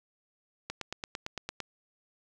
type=click train; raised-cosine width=0.2 ms; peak=-18 dBFS; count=9; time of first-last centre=0.7-1.603 s; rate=8.86 Hz; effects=none